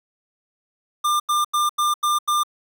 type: tone bursts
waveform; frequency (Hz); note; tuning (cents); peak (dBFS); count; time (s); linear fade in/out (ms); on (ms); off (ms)
square; 1197; D6; +33; -18; 6; 1.04-2.435; 10; 160; 87
effects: none